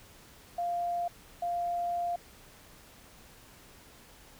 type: tone bursts at uneven times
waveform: sine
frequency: 697 Hz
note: F5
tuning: 4 cents flat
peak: -29 dBFS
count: 2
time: 0.58-1.08 / 1.42-2.16 s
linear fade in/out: 5 ms
effects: pink hiss -55 dBFS RMS until 4.39 s